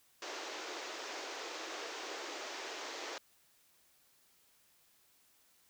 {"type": "band-pass noise", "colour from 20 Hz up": "pink", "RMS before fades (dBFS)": -44, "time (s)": [0.22, 3.18], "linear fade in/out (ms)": 2, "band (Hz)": [320, 6800], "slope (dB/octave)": 48, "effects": ["white hiss -69 dBFS RMS until 5.69 s"]}